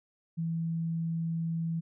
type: tone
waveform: sine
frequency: 164.9 Hz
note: E3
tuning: 1 cent sharp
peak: -29 dBFS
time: 0.37-1.81 s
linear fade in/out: 20 ms
effects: none